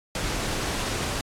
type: noise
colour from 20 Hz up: pink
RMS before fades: -28 dBFS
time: 0.15-1.21 s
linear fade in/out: 2 ms
effects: low-pass 9000 Hz 12 dB/octave + AAC 64 kbps